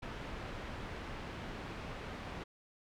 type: low-pass noise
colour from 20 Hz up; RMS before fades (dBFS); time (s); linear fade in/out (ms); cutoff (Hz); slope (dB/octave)
pink; -44; 0.02-2.44; 10; 2700; 12
effects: none